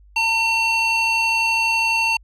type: tone with band-pass filter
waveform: square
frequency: 906 Hz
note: A#5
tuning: 50 cents flat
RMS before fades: -19 dBFS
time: 0.16-2.17 s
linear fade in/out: 5 ms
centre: 2800 Hz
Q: 1.8
effects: added 50 Hz sine -46 dBFS peak until 2.23 s

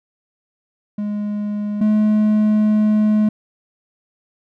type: tone pair in turn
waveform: triangle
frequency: 207.7 / 213 Hz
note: G#3 / G#3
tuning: 0 / +44 cents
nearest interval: unison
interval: 44 cents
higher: second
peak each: -18 / -10 dBFS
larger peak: second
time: 0.98-1.81 / 1.81-3.29 s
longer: second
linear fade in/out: 5 ms
effects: none

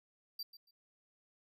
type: tone with echo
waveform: square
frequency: 4699 Hz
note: D8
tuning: in tune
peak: -40 dBFS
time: 0.39-0.43 s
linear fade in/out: 5 ms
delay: 140 ms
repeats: 2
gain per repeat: -14 dB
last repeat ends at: 0.71 s
effects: none

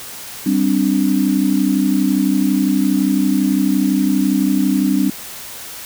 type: chord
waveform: sine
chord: G suspended fourth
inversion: none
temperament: equal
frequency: 196 / 261.6 / 293.7 Hz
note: G3 / C4 / D4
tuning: 0 / 0 / 0 cents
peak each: -17 dBFS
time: 0.46-5.1 s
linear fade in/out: 5 ms
effects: white hiss -32 dBFS RMS until 5.85 s

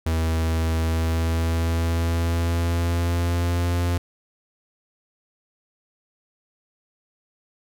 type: tone with pitch glide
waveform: 45% pulse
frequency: 81.2 to 87.03 Hz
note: E2 to F2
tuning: -26 to -6 cents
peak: -20 dBFS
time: 0.06-3.98 s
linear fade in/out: 5 ms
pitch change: +120 cents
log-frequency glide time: 0.78-3.79 s
effects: none

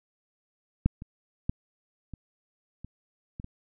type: clicks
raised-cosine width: 5 ms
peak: -9 / -27 / -14 / -27 / -28 / -25 / -27 dBFS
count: 7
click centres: 0.86 / 1.021 / 1.495 / 2.137 / 2.846 / 3.399 / 3.444 s
effects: none

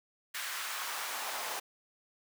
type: noise with high-pass filter sweep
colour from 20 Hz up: pink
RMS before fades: -38 dBFS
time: 0.34-1.6 s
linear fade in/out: 10 ms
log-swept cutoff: 1600 to 690 Hz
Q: 1.5
effects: none

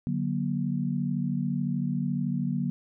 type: chord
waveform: sine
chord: D augmented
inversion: none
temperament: equal with one note detuned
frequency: 146.83 / 185 / 238.7 Hz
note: D3 / F#3 / A#3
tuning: 0 / 0 / +41 cents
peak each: -30 dBFS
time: 0.07-2.7 s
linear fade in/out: 0 ms
effects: none

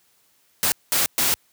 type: noise bursts at uneven times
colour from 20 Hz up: white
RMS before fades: -20 dBFS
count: 3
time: 0.63-0.72 / 0.92-1.06 / 1.18-1.34 s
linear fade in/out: 0 ms
effects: white hiss -62 dBFS RMS until 1.52 s + high-pass 60 Hz 12 dB/octave

